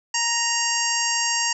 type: harmonic tone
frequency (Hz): 932.3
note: A#5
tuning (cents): 0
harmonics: 1 / 2 / 3 / 5 / 6 / 7 / 8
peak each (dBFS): -28 / -28 / -28 / -28 / -28 / -28 / -28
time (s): 0.14-1.53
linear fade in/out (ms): 5
effects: none